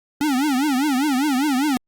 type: tone with vibrato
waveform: square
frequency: 277.2 Hz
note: C#4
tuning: in tune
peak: -18 dBFS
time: 0.21-1.77 s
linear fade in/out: 0 ms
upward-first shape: triangle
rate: 5 Hz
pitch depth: 220 cents each way
effects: Opus 48 kbps